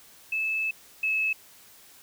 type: tone pair in turn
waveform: sine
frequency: 2615 / 2595 Hz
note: E7 / E7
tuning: -15 / -28 cents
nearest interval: unison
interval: 13 cents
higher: first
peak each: -25 / -23 dBFS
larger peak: second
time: 0.32-0.71 / 1.03-1.33 s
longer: first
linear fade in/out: 5 ms
effects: white hiss -53 dBFS RMS until 2.02 s